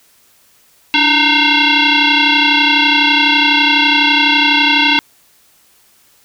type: tone with frequency modulation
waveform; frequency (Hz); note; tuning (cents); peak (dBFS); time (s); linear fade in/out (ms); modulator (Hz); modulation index
sine; 321; E4; -46; -8; 0.94-4.99; 0; 610; 5.8
effects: white hiss -51 dBFS RMS until 6.24 s